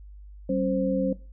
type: tone cluster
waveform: sine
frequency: 191.1 / 271.7 / 524 Hz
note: G3 / C#4 / C5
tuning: -44 / -35 / +2 cents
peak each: -27 dBFS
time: 0.49-1.13 s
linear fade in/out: 5 ms
effects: noise-tail reverb RT60 0.3 s tail -18 dB re dry + added 50 Hz sine -42 dBFS peak until 1.32 s

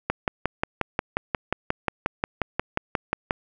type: click train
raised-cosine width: 0.5 ms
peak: -7 dBFS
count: 19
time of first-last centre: 0.1-3.309 s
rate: 5.61 Hz
effects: none

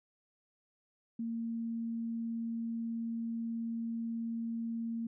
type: tone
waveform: sine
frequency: 229.6 Hz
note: A#3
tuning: 26 cents flat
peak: -34 dBFS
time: 1.19-5.07 s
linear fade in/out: 5 ms
effects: none

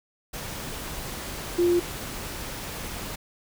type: tone in noise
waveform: sine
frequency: 349.3 Hz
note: F4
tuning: in tune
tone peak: -18 dBFS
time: 1.58-1.8 s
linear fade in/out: 10 ms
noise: pink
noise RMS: -35 dBFS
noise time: 0.33-3.16 s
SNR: +14 dB
effects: none

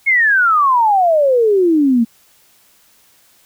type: exponential sweep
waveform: sine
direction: down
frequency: 2206 to 222.9 Hz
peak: -9 dBFS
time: 0.06-2.05 s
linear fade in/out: 20 ms
effects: white hiss -52 dBFS RMS until 3.45 s

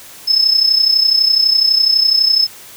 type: tone with amplitude modulation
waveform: sine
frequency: 5220 Hz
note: E8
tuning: 18 cents flat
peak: -6 dBFS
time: 0.27-2.47 s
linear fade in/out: 20 ms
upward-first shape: sine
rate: 32 Hz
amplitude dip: 70%
effects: white hiss -37 dBFS RMS until 2.76 s

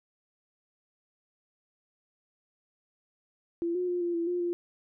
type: tone with pitch steps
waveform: sine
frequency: 339.9 / 360.6 / 354.4 / 346.1 / 337.1 / 354.2 / 347.8 Hz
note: F4 / F#4 / F4 / F4 / E4 / F4 / F4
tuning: -47 / -45 / +25 / -16 / +39 / +24 / -7 cents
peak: -27 dBFS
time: 3.62-4.53 s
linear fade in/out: 0 ms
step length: 130 ms
effects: none

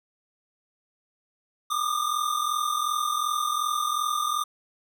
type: tone pair together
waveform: square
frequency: 1185 / 1227.7 Hz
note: D6 / D#6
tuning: +15 / -24 cents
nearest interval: minor second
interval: 61 cents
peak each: -28 dBFS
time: 1.7-4.44 s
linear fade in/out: 10 ms
effects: none

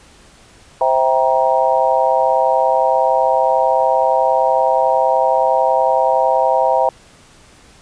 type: chord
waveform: sine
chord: C dominant seventh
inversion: none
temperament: just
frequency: 523.3 / 654.1 / 784.9 / 941.9 Hz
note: C5 / E5 / G5 / Bb5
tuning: 0 / -14 / +2 / +18 cents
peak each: -17 dBFS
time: 0.81-6.89 s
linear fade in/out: 2 ms
effects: pink hiss -46 dBFS RMS until 7.81 s + resampled to 22050 Hz

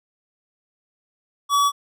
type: tone with hard clipping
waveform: sine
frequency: 1139 Hz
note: C#6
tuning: 47 cents sharp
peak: -17 dBFS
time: 1.49-1.72 s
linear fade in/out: 50 ms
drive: 18 dB
effects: none

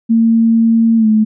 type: tone with pitch glide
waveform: sine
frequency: 227.5 to 216.5 Hz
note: A#3 to A3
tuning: -42 to -28 cents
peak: -7 dBFS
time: 0.09-1.25 s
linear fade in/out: 20 ms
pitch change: -86 cents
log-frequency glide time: 0.97-1.07 s
effects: none

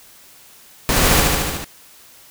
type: noise with echo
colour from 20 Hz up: pink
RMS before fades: -17 dBFS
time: 0.89-1.2 s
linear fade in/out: 0 ms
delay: 74 ms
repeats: 6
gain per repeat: -2 dB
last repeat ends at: 1.644 s
effects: white hiss -46 dBFS RMS until 2.3 s

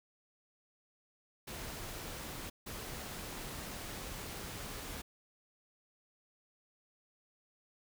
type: noise bursts at uneven times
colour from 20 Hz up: pink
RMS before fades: -44 dBFS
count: 2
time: 1.47-2.5 / 2.66-5.02 s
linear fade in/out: 10 ms
effects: none

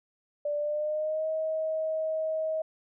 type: tone with pitch glide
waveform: sine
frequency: 587.3 to 633.1 Hz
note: D5 to D#5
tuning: 0 to +30 cents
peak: -27 dBFS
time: 0.45-2.62 s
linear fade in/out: 5 ms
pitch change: +130 cents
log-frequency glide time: 0.56-1.28 s
effects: none

